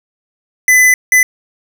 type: tone bursts at uneven times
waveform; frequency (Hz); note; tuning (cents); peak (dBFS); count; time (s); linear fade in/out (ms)
square; 2009; B6; +29; -6; 2; 0.68-0.94 / 1.12-1.23; 2
effects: none